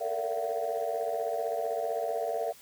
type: tone cluster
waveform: sine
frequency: 445.6 / 461.3 / 579 / 675 / 750 Hz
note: A4 / A#4 / D5 / E5 / F#5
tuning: +22 / -18 / -25 / +41 / +23 cents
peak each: -39 / -34 / -35 / -32 / -36 dBFS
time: 0-2.53 s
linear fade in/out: 20 ms
effects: tanh soft clip ceiling -21 dBFS + white hiss -54 dBFS RMS until 2.61 s